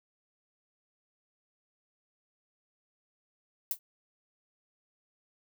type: noise with exponential decay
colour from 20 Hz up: violet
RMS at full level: -26 dBFS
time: 3.71-3.79 s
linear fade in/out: 1 ms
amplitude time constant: 16 ms
effects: none